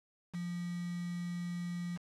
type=tone with quantisation; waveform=sine; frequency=174.61 Hz; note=F3; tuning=in tune; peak=-36 dBFS; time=0.33-1.98 s; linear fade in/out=20 ms; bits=8; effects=low-pass 9000 Hz 12 dB/octave